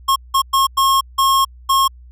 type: tone bursts at uneven times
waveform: square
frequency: 1080 Hz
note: C#6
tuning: 45 cents flat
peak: -12 dBFS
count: 6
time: 0.08-0.16 / 0.34-0.42 / 0.53-0.67 / 0.77-1.01 / 1.18-1.45 / 1.69-1.88 s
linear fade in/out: 10 ms
effects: added 61 Hz sine -38 dBFS peak until 2.11 s